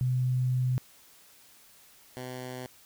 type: tone pair in turn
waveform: sine / 10% pulse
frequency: 126.9 / 126.9 Hz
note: B2 / B2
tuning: +47 / +47 cents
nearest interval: unison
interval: 0 cents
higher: neither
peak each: -24 / -29 dBFS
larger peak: first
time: 0.01-0.78 / 2.17-2.66 s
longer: first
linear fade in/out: 0 ms
effects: white hiss -57 dBFS RMS until 2.85 s